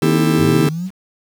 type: chord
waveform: 45% pulse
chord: A minor seventh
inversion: first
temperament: just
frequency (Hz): 264 / 330 / 396 / 440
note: C4 / E4 / G4 / A4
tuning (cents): +16 / +2 / +18 / 0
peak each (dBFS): -23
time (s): 0.02-0.69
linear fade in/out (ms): 2
type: harmonic tone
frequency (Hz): 78.8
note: D#2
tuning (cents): +23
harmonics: 2 / 3 / 4 / 5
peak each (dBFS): -16 / -19 / -18 / -24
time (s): 0.02-0.68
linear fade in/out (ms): 5
type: linear sweep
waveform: sine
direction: up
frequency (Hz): 87.31 to 196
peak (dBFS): -20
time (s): 0.37-0.91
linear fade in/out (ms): 50
effects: 7-bit